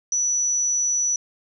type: tone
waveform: sine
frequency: 5920 Hz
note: F#8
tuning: in tune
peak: -19 dBFS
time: 0.12-1.16 s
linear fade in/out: 2 ms
effects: none